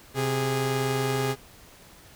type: tone pair together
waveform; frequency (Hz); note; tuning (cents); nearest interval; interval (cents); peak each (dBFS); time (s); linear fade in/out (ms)
sawtooth; 130.44 / 412.1; C3 / G#4; -5 / -13; octave + minor sixth; 1992; -23; 0.14-1.36; 50
effects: pink hiss -51 dBFS RMS until 2.15 s